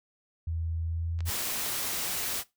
sine tone with pitch glide, 82.1 to 83.83 Hz, E2 to E2, -6 to +30 cents, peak -29 dBFS, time 0.47-1.3 s, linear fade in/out 5 ms, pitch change +36 cents, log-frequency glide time 0.82-1.17 s
clicks, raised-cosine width 0.2 ms, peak -35 / -25 dBFS, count 2, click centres 1.19 / 1.206 s
white noise, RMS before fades -32 dBFS, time 1.25-2.44 s, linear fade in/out 50 ms
effects noise-tail reverb RT60 0.2 s tail -19 dB re dry

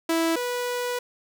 sawtooth tone pair in turn, 329 / 490.4 Hz, E4 / B4, -3 / -12 cents, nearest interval perfect fifth, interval 691 cents, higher second, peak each -17 / -22 dBFS, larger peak first, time 0.09-0.36 / 0.36-0.99 s, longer second, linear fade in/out 5 ms, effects none

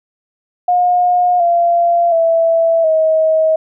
sine tone with pitch steps, 716 / 688 / 661.1 / 635.3 Hz, F5 / F5 / E5 / D#5, +43 / -26 / +5 / +36 cents, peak -9 dBFS, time 0.68-3.56 s, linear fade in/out 5 ms, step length 720 ms, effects none

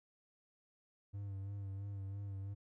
triangle tone with vibrato, 98.9 Hz, G2, 16 cents sharp, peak -39 dBFS, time 1.13-2.55 s, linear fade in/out 20 ms, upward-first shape sine, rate 3 Hz, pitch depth 37 cents each way, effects none

